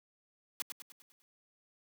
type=noise with echo; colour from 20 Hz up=white; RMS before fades=-35 dBFS; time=0.6-0.62 s; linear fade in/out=0 ms; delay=100 ms; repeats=6; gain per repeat=-6 dB; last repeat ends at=1.22 s; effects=high-pass 200 Hz 12 dB/octave